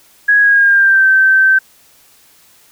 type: tone with pitch glide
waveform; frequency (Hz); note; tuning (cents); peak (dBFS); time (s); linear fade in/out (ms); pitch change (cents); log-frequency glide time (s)
sine; 1661.2 to 1550; G#6 to G6; 0 to -20; -6; 0.28-1.59; 10; -120; 0.4-1.07
effects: white hiss -48 dBFS RMS until 2.71 s